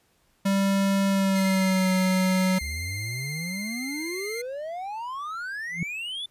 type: tone with pitch glide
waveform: square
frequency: 196 to 186.39 Hz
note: G3 to F#3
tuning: 0 to +13 cents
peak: -21 dBFS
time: 0.45-2.59 s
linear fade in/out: 10 ms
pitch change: -87 cents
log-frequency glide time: 1.08-1.9 s
type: tone with vibrato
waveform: sawtooth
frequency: 2100 Hz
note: C7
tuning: 6 cents sharp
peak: -29 dBFS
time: 1.35-4.42 s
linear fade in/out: 10 ms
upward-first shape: triangle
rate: 17 Hz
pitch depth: 24 cents each way
type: exponential sweep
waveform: triangle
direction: up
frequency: 69 to 3557 Hz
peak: -29 dBFS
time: 2.61-6.26 s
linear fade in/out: 5 ms
type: tone with exponential growth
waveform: sine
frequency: 170.1 Hz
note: F3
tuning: 45 cents flat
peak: -21 dBFS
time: 5.69-5.83 s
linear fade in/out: 2 ms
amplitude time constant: 29 ms
effects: pink hiss -66 dBFS RMS until 6.3 s + resampled to 32000 Hz